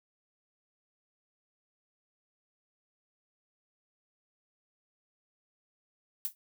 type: noise with exponential decay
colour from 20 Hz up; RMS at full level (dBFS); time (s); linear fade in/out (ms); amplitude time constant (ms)
violet; -29; 6.25-6.35; 0; 20
effects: none